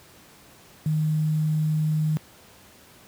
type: tone with quantisation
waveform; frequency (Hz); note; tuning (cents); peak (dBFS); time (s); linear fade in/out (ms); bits
sine; 154.8; D#3; -9; -20; 0.86-2.17; 0; 8
effects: pink hiss -51 dBFS RMS until 3.07 s + high-pass 80 Hz 12 dB/octave